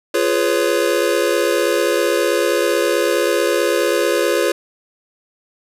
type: chord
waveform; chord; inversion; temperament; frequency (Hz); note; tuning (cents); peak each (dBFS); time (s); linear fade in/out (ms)
square; C# dominant seventh; first; just; 346.5 / 415.8 / 498.9 / 554.4; E#4 / G#4 / B4 / C#5; -14 / +2 / +17 / 0; -21; 0.14-4.52; 5
effects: resampled to 32000 Hz + 7-bit